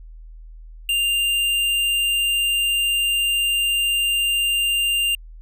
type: tone with hard clipping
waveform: sine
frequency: 2794 Hz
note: F7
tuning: in tune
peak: -19 dBFS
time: 0.89-5.15 s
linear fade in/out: 2 ms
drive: 12 dB
effects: added 40 Hz sine -37 dBFS peak until 5.41 s